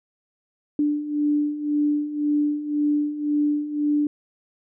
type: beating tone pair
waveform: sine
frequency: 293.7 / 295.6 Hz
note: D4 / D4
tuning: 0 / +11 cents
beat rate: 1.9 Hz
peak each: -26 / -21 dBFS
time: 0.79-4.07 s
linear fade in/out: 2 ms
effects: none